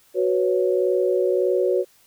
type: chord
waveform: sine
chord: F# suspended fourth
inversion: none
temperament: just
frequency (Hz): 370 / 493.3 / 555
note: F#4 / B4 / C#5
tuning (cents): 0 / -2 / +2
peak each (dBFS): -20 / -23 / -23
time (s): 0.14-1.85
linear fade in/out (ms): 50
effects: white hiss -57 dBFS RMS until 2.06 s